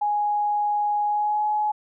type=tone with pitch glide; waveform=sine; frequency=830.6 to 844.6 Hz; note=G#5 to G#5; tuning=0 to +29 cents; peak=-20 dBFS; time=0.01-1.72 s; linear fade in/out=10 ms; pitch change=+29 cents; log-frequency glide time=1.05-1.45 s; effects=none